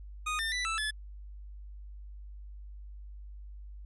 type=tone with pitch steps; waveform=25% pulse; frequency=1239 / 1799 / 1978 / 1321 / 1725 Hz; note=D#6 / A6 / B6 / E6 / A6; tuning=-8 / +38 / +2 / +3 / -35 cents; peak=-27 dBFS; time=0.26-0.91 s; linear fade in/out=10 ms; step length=130 ms; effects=added 50 Hz sine -43 dBFS peak until 3.85 s + resampled to 24000 Hz